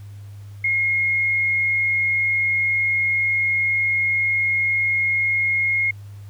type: tone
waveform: sine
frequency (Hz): 2150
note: C7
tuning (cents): +47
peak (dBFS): -17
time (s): 0.64-5.91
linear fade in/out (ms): 5
effects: added 101 Hz sine -35 dBFS peak until 6.29 s + pink hiss -55 dBFS RMS until 6.29 s

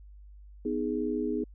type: chord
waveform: sine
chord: G# minor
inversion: first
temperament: just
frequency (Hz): 249.2 / 311.5 / 415.3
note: B3 / D#4 / G#4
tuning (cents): +16 / +2 / 0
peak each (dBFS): -32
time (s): 0.65-1.44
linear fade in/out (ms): 5
effects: added 50 Hz sine -47 dBFS peak until 1.54 s

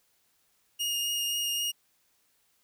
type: tone with vibrato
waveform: sawtooth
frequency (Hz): 2850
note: F7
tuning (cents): +34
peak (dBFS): -25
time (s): 0.79-1.72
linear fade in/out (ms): 20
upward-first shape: triangle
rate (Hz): 3.8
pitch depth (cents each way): 11
effects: white hiss -70 dBFS RMS until 2.63 s

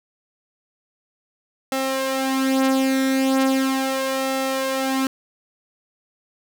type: tone with flanger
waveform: sawtooth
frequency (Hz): 266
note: C4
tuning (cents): +29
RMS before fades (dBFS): -21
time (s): 1.72-5.07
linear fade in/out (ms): 2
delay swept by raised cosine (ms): 1.5 to 4.3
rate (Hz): 0.38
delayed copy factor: +0.65
effects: none

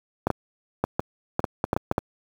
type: clicks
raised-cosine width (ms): 1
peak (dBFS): -7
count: 11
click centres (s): 0.27 / 0.303 / 0.84 / 0.995 / 1.394 / 1.442 / 1.641 / 1.731 / 1.765 / 1.914 / 1.981
effects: high-pass 60 Hz 12 dB/octave + 7-bit

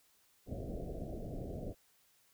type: low-pass noise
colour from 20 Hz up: pink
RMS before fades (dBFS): -42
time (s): 0.46-1.75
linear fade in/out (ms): 50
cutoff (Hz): 700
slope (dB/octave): 96
effects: white hiss -70 dBFS RMS until 2.33 s

